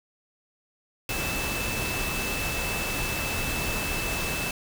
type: tone in noise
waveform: sine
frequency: 2631 Hz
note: E7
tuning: 4 cents flat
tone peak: -32 dBFS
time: 1.09-4.51 s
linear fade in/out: 2 ms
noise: pink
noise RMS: -30 dBFS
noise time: 1.09-4.51 s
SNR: -5 dB
effects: none